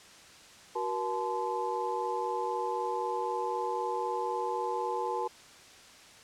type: tone cluster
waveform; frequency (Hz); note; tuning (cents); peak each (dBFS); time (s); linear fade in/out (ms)
sine; 373.4 / 477.3 / 865 / 1029; F#4 / A#4 / A5 / C6; +16 / +41 / -30 / -29; -37 / -35 / -33 / -38; 0.75-5.28; 10
effects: white hiss -53 dBFS RMS until 6.23 s + low-pass 7000 Hz 12 dB/octave